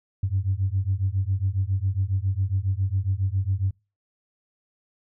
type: beating tone pair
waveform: sine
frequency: 92.7 / 100 Hz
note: F#2 / G2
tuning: +4 / +35 cents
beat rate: 7.3 Hz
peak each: -24 dBFS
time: 0.23-3.71 s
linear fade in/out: 5 ms
effects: noise-tail reverb RT60 0.3 s tail -26 dB re dry + tanh soft clip ceiling -14 dBFS